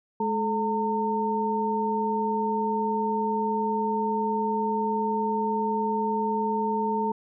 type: tone cluster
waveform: sine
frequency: 212 / 433.4 / 910 Hz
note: G#3 / A4 / A#5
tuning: +36 / -26 / -42 cents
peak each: -29 / -29 / -26 dBFS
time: 0.2-7.12 s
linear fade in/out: 5 ms
effects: none